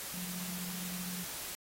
sine tone in noise, 180 Hz, F#3, 47 cents flat, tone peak -42 dBFS, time 0.14-1.24 s, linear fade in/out 0 ms, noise white, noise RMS -42 dBFS, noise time 0-1.55 s, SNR -3 dB, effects AAC 48 kbps

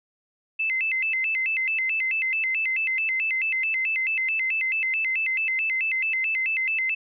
sine tone with vibrato, 2333 Hz, D7, 12 cents flat, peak -22 dBFS, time 0.59-6.95 s, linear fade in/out 10 ms, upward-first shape square, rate 4.6 Hz, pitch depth 210 cents each way, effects none

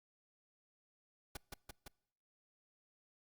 pink noise with echo, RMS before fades -44 dBFS, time 1.35-1.37 s, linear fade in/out 5 ms, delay 170 ms, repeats 3, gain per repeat -2 dB, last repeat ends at 1.88 s, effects noise-tail reverb RT60 0.9 s tail -26 dB re dry + Opus 48 kbps

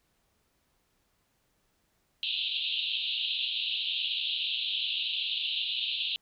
pink band-pass noise, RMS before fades -32 dBFS, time 2.23-6.16 s, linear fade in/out 0 ms, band 2700 to 4000 Hz, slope 96 dB/octave, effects pink hiss -73 dBFS RMS until 6.21 s

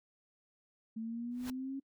sine exponential sweep, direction up, 220.7 to 274.8 Hz, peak -37 dBFS, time 0.96-1.8 s, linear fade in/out 10 ms
pink noise with exponential growth, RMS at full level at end -42 dBFS, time 1.31-1.5 s, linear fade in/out 1 ms, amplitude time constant 41 ms
effects noise-tail reverb RT60 0.1 s tail -26 dB re dry

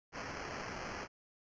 white noise with sample-and-hold, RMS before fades -43 dBFS, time 0.12-1.08 s, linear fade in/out 50 ms, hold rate 3675 Hz, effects resampled to 16000 Hz

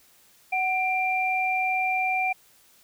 sine tone pair together, 747.1 / 2372 Hz, F#5 / D7, +17 / +17 cents, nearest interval octave + minor sixth, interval 2000 cents, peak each -25 dBFS, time 0.52-2.33 s, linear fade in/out 10 ms, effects white hiss -58 dBFS RMS until 2.83 s

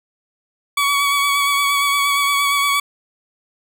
20% pulse tone with vibrato, 1131 Hz, C#6, 34 cents sharp, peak -10 dBFS, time 0.77-2.8 s, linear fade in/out 5 ms, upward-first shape sine, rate 8.6 Hz, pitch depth 21 cents each way, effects none

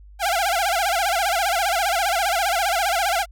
sawtooth tone with vibrato, 740 Hz, F#5, in tune, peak -15 dBFS, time 0.19-3.26 s, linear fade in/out 50 ms, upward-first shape sine, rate 15 Hz, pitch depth 180 cents each way, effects added 50 Hz sine -42 dBFS peak until 3.31 s

